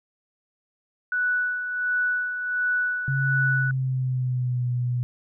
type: tone with tremolo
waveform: sine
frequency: 1480 Hz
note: F#6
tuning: in tune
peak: -20 dBFS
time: 1.12-3.71 s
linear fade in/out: 2 ms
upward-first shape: sine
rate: 1.4 Hz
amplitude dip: 55%
type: tone with pitch glide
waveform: sine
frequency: 135.8 to 123.1 Hz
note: C#3 to B2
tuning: -35 to -5 cents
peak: -22 dBFS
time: 3.08-5.03 s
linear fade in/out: 0 ms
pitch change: -170 cents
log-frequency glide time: 3.3-4.67 s
effects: none